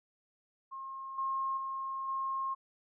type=tone with level steps; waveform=sine; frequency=1072 Hz; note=C6; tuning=42 cents sharp; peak=-40 / -31 / -35 / -32 dBFS; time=0.71-2.55 s; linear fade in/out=20 ms; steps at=1.18 / 1.57 / 2.08 s; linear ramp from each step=5 ms; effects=none